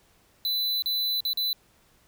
square tone with dropouts, 4000 Hz, B7, 21 cents sharp, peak -25 dBFS, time 0.45-1.53 s, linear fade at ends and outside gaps 1 ms, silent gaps 0.822-0.859 / 1.205-1.251 / 1.332-1.373 s, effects pink hiss -62 dBFS RMS until 2.07 s

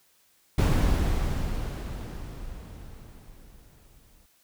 brown noise with exponential decay, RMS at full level -19 dBFS, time 0.58-4.26 s, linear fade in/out 5 ms, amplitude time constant 800 ms, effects white hiss -64 dBFS RMS until 4.43 s

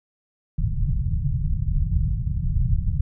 pink low-pass noise, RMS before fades -22 dBFS, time 0.58-3.01 s, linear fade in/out 5 ms, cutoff 160 Hz, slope 48 dB/octave, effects none

